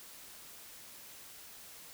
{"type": "silence", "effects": ["white hiss -52 dBFS RMS until 1.93 s"]}